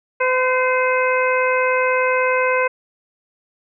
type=harmonic tone with a mistuned harmonic; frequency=510 Hz; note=C5; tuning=44 cents flat; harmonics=1 / 2 / 3 / 4 / 5; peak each=-18 / -21 / -23 / -24 / -25 dBFS; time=0.2-2.68 s; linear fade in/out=10 ms; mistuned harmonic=4; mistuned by=+39 cents; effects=none